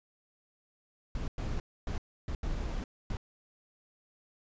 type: noise bursts at uneven times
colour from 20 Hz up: brown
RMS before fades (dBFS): -34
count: 6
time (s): 1.15-1.28 / 1.38-1.6 / 1.87-1.98 / 2.28-2.35 / 2.43-2.84 / 3.1-3.17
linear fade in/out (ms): 2
effects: resampled to 16000 Hz